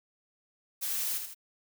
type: noise with echo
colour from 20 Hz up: blue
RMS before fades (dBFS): -33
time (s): 0.81-1.19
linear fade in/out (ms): 20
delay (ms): 79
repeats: 2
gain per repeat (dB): -6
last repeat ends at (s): 1.348
effects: none